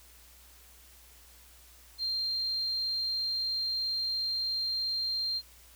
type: tone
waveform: sine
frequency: 4181 Hz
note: C8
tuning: 2 cents flat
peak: -29 dBFS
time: 1.98-5.42 s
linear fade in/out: 50 ms
effects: added 60 Hz sine -58 dBFS peak until 5.75 s + white hiss -57 dBFS RMS until 5.75 s